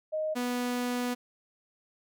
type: tone pair in turn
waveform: sine / sawtooth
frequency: 622.3 / 245.8 Hz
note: D#5 / B3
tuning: 0 / -8 cents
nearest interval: octave + major third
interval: 1608 cents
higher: first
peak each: -28 / -25 dBFS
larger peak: second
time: 0.12-0.35 / 0.35-1.15 s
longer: second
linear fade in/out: 20 ms
effects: none